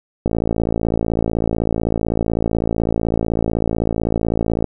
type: click train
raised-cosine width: 2 ms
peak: -5 dBFS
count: 246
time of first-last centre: 0.26-4.643 s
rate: 55.9 Hz
effects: none